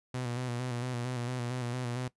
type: tone with vibrato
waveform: sawtooth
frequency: 123.47 Hz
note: B2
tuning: in tune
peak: -29 dBFS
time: 0.14-2.08 s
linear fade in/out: 5 ms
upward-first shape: square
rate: 4.4 Hz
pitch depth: 44 cents each way
effects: noise-tail reverb RT60 0.1 s tail -18 dB re dry + resampled to 24000 Hz